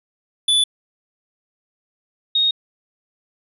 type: tone pair in turn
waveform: square / sine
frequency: 3474 / 3730 Hz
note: A7 / A#7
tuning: -23 / 0 cents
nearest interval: minor second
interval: 123 cents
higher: second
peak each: -14 dBFS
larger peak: neither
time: 0.48-0.64 / 2.35-2.51 s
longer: neither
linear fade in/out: 5 ms
effects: resampled to 32000 Hz